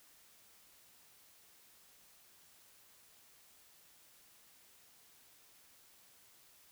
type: silence
effects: white hiss -64 dBFS RMS until 6.71 s